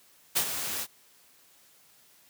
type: noise with ADSR envelope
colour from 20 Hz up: white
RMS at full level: -24 dBFS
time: 0.35-0.87 s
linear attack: 19 ms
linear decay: 76 ms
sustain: -9 dB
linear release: 49 ms
effects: white hiss -60 dBFS RMS until 2.29 s + high-pass 80 Hz 12 dB/octave